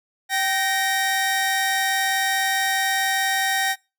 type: tone pair together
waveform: sawtooth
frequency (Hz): 773.7 / 1864.7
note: G5 / A#6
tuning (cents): -23 / 0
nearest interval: octave + minor third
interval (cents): 1523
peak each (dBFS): -19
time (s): 0.29-3.76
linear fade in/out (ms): 50
effects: noise-tail reverb RT60 0.3 s tail -25 dB re dry